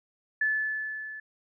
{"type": "tone with level ramp", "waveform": "sine", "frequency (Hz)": 1735, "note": "A6", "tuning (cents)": -25, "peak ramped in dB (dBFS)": [-22, -38], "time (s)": [0.41, 1.2], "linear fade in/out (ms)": 5, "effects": []}